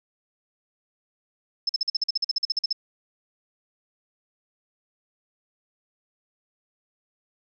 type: tone bursts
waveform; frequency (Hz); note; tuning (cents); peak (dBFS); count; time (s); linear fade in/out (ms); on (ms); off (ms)
sine; 5240; E8; -11; -20; 16; 1.67-2.728; 5; 23; 46
effects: none